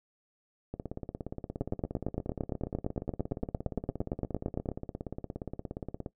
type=two click trains; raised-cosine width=2 ms; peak=-17 / -23 dBFS; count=28 / 92; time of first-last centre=1.61-4.689 / 0.74-6.062 s; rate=8.77 / 17.1 Hz; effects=noise-tail reverb RT60 0.1 s tail -17 dB re dry